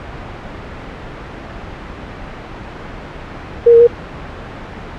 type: tone with pitch steps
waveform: sine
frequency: 471.4 / 464.6 / 474.6 Hz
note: A#4 / A#4 / A#4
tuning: +19 / -6 / +31 cents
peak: -3 dBFS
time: 3.66-3.873 s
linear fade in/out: 10 ms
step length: 71 ms
effects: pink hiss -29 dBFS RMS until 4.98 s + low-pass 2000 Hz 12 dB/octave